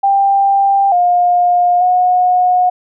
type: tone with pitch steps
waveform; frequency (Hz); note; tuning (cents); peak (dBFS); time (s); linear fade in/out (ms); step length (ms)
sine; 791 / 710 / 726; G5 / F5 / F#5; +15 / +28 / -33; -8; 0.03-2.7; 10; 890
effects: none